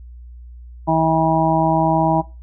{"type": "harmonic tone", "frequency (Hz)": 161, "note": "E3", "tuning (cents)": -41, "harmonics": [1, 2, 4, 5, 6], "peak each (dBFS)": [-20, -20, -20, -20, -20], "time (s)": [0.87, 2.22], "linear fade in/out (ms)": 20, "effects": ["noise-tail reverb RT60 0.3 s tail -20 dB re dry", "added 60 Hz sine -35 dBFS peak until 2.42 s"]}